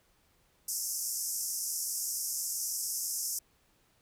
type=band-pass noise; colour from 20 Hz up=pink; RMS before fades=-35 dBFS; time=0.68-3.39 s; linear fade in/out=5 ms; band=5200 to 14000 Hz; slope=96 dB/octave; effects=pink hiss -69 dBFS RMS until 4.01 s